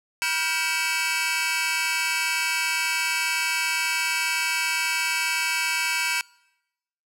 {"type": "tone cluster", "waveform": "sawtooth", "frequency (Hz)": [968, 1413, 1567, 2275, 2618], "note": ["B5", "F6", "G6", "C#7", "E7"], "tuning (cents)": [-35, 20, -1, 44, -13], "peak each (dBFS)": [-28, -29, -27, -24, -24], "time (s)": [0.22, 6.21], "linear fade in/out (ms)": 0, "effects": ["noise-tail reverb RT60 0.9 s tail -25 dB re dry", "low-pass 12000 Hz 12 dB/octave"]}